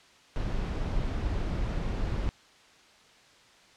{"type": "noise", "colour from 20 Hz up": "brown", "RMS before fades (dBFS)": -30, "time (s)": [0.36, 2.29], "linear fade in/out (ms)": 0, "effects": ["white hiss -57 dBFS RMS until 3.76 s", "low-pass 5000 Hz 12 dB/octave"]}